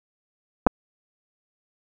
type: clicks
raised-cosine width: 1 ms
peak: -3 dBFS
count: 2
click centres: 0.666 / 0.67 s
effects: none